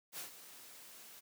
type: noise with ADSR envelope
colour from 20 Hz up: white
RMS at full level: -43 dBFS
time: 0.12-1.21 s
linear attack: 60 ms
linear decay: 120 ms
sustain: -12 dB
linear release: 24 ms
effects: high-pass 150 Hz 12 dB/octave